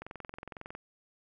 click train, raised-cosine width 0.5 ms, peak -27 dBFS, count 17, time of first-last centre 0.02-0.751 s, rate 21.9 Hz, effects none

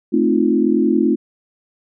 sine chord, F dominant seventh, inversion first, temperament equal, 220 / 261.6 / 311.1 / 349.2 Hz, A3 / C4 / Eb4 / F4, 0 / 0 / 0 / 0 cents, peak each -18 dBFS, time 0.12-1.16 s, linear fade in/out 20 ms, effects none

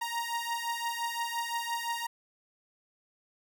sawtooth beating tone pair, 932.3 / 938.1 Hz, A#5 / A#5, 0 / +11 cents, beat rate 5.8 Hz, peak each -31 dBFS, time 0.01-2.07 s, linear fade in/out 10 ms, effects none

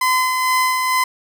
30% pulse tone with tremolo, 1022 Hz, C6, 41 cents flat, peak -11 dBFS, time 0.01-1.04 s, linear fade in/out 5 ms, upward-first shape sine, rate 2.2 Hz, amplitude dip 35%, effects none

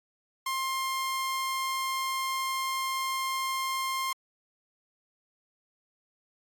sawtooth tone, 1059 Hz, C6, 21 cents sharp, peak -25 dBFS, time 0.46-4.13 s, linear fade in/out 5 ms, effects AAC 64 kbps

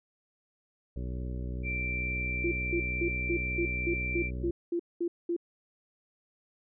harmonic tone, 62.2 Hz, B1, 13 cents sharp, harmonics 1 / 2 / 3 / 4 / 5 / 6 / 7 / 9, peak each -34 / -40 / -44 / -46 / -48 / -50 / -51 / -53 dBFS, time 0.96-4.51 s, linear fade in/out 5 ms
sine tone, 2349 Hz, D7, in tune, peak -32 dBFS, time 1.63-4.31 s, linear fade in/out 50 ms
sine tone bursts, 343.6 Hz, F4, 28 cents flat, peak -27 dBFS, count 11, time 2.44-5.365 s, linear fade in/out 5 ms, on 75 ms, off 210 ms
effects none

